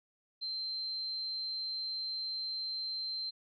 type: tone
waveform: sine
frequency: 4123 Hz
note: C8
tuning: 26 cents flat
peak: -35 dBFS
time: 0.41-3.31 s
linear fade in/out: 20 ms
effects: none